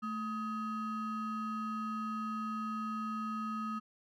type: ring-modulated tone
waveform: triangle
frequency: 740 Hz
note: F#5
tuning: in tune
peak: -30 dBFS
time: 0.02-3.8 s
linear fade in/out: 20 ms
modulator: 520 Hz
effects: none